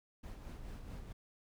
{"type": "noise with tremolo", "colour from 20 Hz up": "brown", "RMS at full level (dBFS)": -45, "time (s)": [0.23, 1.13], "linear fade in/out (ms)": 10, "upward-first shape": "sine", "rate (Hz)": 4.6, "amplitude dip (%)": 45, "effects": []}